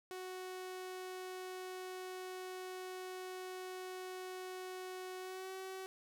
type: tone with pitch glide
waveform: sawtooth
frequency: 370 to 378.6 Hz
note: F#4 to F#4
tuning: 0 to +40 cents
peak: -40 dBFS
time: 0.11-5.86 s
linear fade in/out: 0 ms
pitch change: +40 cents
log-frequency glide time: 5.19-5.52 s
effects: none